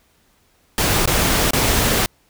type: noise with dropouts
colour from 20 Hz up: pink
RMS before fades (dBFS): -17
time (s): 0.78-2.06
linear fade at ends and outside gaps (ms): 1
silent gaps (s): 1.057-1.075 / 1.508-1.533
effects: pink hiss -59 dBFS RMS until 2.29 s